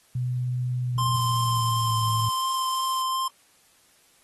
sine tone with pitch glide, 124.9 to 111.92 Hz, B2 to A2, +20 to +30 cents, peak -24 dBFS, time 0.15-2.29 s, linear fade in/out 5 ms, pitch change -190 cents, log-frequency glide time 0.8-2.07 s
square tone with vibrato, 1046.5 Hz, C6, in tune, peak -25 dBFS, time 0.98-3.28 s, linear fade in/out 5 ms, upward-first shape triangle, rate 2.8 Hz, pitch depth 9 cents each way
violet noise, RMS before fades -36 dBFS, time 1.15-3.02 s, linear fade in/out 0 ms
effects white hiss -60 dBFS RMS until 4.23 s + AAC 32 kbps

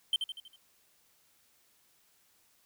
triangle tone with echo, 3116 Hz, G7, 11 cents flat, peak -23 dBFS, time 0.13-0.16 s, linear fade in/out 2 ms, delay 80 ms, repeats 5, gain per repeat -6 dB, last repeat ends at 0.56 s, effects white hiss -68 dBFS RMS until 2.65 s

